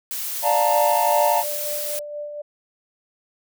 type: noise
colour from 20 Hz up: blue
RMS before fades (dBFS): -28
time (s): 0.11-1.99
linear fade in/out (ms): 0
type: chord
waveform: triangle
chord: Bb major seventh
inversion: first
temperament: equal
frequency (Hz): 587.3 / 698.5 / 880 / 932.3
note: D5 / F5 / A5 / Bb5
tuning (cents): 0 / 0 / 0 / 0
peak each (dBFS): -20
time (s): 0.42-1.44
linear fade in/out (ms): 50
type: tone with tremolo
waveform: sine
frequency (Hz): 590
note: D5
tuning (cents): +8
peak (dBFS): -27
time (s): 0.71-2.42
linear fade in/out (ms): 10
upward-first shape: sine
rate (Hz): 4.2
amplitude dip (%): 40
effects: none